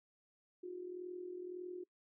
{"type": "tone with amplitude modulation", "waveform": "sine", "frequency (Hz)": 360, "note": "F#4", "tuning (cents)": -47, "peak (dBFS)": -40, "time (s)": [0.63, 1.84], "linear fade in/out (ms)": 10, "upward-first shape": "sine", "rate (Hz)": 41.8, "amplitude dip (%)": 60, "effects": ["noise-tail reverb RT60 0.1 s tail -23 dB re dry"]}